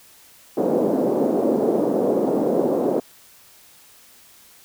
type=band-pass noise; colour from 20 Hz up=white; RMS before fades=-20 dBFS; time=0.57-3 s; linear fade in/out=5 ms; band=220 to 540 Hz; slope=24 dB/octave; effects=white hiss -50 dBFS RMS until 4.64 s